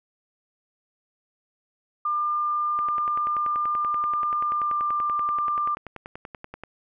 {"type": "tone with pitch glide", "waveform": "sine", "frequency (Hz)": [1199, 1190.7], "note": ["D6", "D6"], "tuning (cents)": [36, 23], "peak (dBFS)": -22, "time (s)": [2.05, 5.75], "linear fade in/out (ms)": 5, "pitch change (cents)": -13, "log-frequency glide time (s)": [4.48, 4.78]}
{"type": "click train", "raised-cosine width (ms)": 0.5, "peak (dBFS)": -22, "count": 41, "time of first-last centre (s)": [2.79, 6.636], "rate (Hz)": 10.4}
{"effects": []}